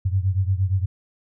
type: beating tone pair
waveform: sine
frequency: 92.5 / 101.1 Hz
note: F#2 / G#2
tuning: 0 / -46 cents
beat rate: 8.6 Hz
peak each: -20 / -23 dBFS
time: 0.05-0.86 s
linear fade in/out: 10 ms
effects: none